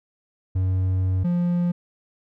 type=tone pair in turn; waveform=triangle; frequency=93.3 / 175.11 Hz; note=F#2 / F3; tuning=+15 / +5 cents; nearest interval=major seventh; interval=1090 cents; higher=second; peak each=-17 dBFS; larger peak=neither; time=0.55-1.24 / 1.24-1.72 s; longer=first; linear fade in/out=10 ms; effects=none